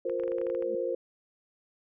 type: chord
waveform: sine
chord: F suspended fourth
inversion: none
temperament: equal with one note detuned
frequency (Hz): 353.1 / 466.2 / 523.3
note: F4 / Bb4 / C5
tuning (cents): +19 / 0 / 0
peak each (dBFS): -34 / -33 / -31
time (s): 0.05-0.95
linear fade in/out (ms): 5
type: clicks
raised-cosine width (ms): 0.5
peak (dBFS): -31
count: 11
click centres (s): 0.097 / 0.198 / 0.236 / 0.279 / 0.319 / 0.384 / 0.415 / 0.468 / 0.5 / 0.549 / 0.624
type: tone with exponential growth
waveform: sine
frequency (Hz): 216.6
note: A3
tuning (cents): -27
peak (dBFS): -38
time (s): 0.55-0.75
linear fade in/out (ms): 2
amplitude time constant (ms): 43
effects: none